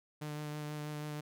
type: tone with vibrato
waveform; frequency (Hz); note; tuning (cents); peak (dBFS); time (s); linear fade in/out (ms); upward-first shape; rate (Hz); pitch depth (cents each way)
sawtooth; 150; D3; +37; -35; 0.21-1.21; 10; sine; 6.2; 14
effects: none